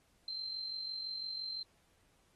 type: tone with amplitude modulation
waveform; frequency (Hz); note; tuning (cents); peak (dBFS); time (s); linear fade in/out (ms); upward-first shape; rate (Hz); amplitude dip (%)
sine; 4124; C8; -26; -36; 0.28-1.63; 2; sine; 45.9; 50
effects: pink hiss -72 dBFS RMS until 2.35 s + AAC 32 kbps